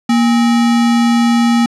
sine tone with sample-and-hold, 235.3 Hz, A#3, 16 cents sharp, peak -8 dBFS, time 0.09-1.66 s, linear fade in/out 5 ms, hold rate 1050 Hz, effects low-pass 7000 Hz 12 dB/octave

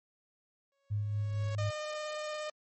sawtooth tone with exponential growth, 554.4 Hz, C#5, in tune, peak -35 dBFS, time 0.72-1.55 s, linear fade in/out 1 ms, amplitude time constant 180 ms
sine tone with tremolo, 103.83 Hz, G#2, in tune, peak -29 dBFS, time 0.9-1.71 s, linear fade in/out 20 ms, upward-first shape sine, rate 4.3 Hz, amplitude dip 30%
sawtooth tone with vibrato, 608 Hz, D#5, 40 cents flat, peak -32 dBFS, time 1.58-2.5 s, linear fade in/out 5 ms, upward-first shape sine, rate 17 Hz, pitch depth 8 cents each way
effects MP3 32 kbps

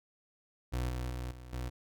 30% pulse tone with level steps, 61.9 Hz, B1, 5 cents sharp, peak -29 / -32 / -34 / -44 / -33 dBFS, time 0.72-1.7 s, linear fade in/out 20 ms, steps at 0.89 / 1.1 / 1.31 / 1.53 s, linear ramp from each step 2 ms, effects none

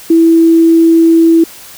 sine tone, 329.6 Hz, E4, in tune, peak -3 dBFS, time 0.1-1.44 s, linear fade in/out 5 ms, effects white hiss -33 dBFS RMS until 1.77 s

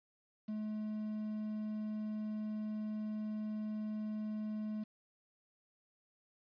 triangle tone with quantisation, 214 Hz, A3, 48 cents flat, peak -35 dBFS, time 0.48-4.84 s, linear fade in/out 10 ms, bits 10, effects resampled to 11025 Hz

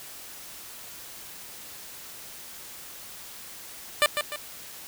10% pulse tone with echo, 593 Hz, D5, 17 cents sharp, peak -9 dBFS, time 4.02-4.06 s, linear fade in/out 0 ms, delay 150 ms, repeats 2, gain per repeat -7 dB, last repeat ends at 4.36 s, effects white hiss -43 dBFS RMS until 4.87 s

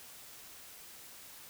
silence, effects white hiss -52 dBFS RMS until 1.49 s

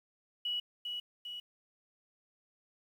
sine tone with echo, 2930 Hz, F#7, 18 cents flat, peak -32 dBFS, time 0.45-0.6 s, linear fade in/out 5 ms, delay 400 ms, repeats 2, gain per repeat -4 dB, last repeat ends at 1.4 s, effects 10-bit

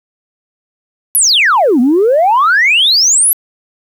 sine exponential two-way sweep, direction down then up, 11840 to 233.1 to 11840 Hz, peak -5 dBFS, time 1.15-3.33 s, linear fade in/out 0 ms, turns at 1.8 s, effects tanh soft clip ceiling -3 dBFS + 7-bit

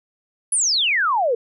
sine exponential sweep, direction down, 10450 to 447 Hz, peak -16 dBFS, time 0.52-1.35 s, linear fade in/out 5 ms, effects none

